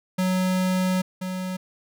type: tone pair in turn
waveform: square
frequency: 185 / 185 Hz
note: F#3 / F#3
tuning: 0 / 0 cents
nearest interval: unison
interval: 0 cents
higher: neither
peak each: -21 / -28 dBFS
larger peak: first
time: 0.18-1.02 / 1.21-1.57 s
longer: first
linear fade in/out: 10 ms
effects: none